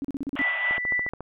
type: tone bursts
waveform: sine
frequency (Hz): 277.2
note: C#4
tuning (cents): 0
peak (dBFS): -26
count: 7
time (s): 0.02-0.417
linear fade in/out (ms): 0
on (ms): 25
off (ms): 37
type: band-pass noise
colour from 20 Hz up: pink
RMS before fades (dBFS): -35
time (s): 0.36-0.78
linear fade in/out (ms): 2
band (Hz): 590 to 3300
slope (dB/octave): 96
type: tone with tremolo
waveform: sine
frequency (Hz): 1975.5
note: B6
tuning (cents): 0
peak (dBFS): -21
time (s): 0.39-1.09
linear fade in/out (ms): 0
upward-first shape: sine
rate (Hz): 4.1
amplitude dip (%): 50
type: click train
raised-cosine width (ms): 1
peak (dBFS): -21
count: 8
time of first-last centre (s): 0.71-1.206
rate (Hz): 14.1
effects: none